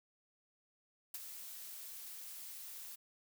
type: noise with ADSR envelope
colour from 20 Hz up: blue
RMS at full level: -42 dBFS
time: 1.14-2.96 s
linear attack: 4 ms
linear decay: 32 ms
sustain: -7 dB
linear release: 15 ms
effects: none